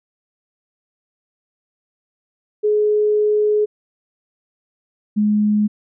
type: tone pair in turn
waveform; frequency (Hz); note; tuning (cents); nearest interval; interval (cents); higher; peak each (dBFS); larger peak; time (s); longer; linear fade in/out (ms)
sine; 421.6 / 210; G#4 / G#3; +26 / +19; octave; 1207; first; -13; neither; 2.63-3.66 / 5.16-5.68; first; 20
effects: none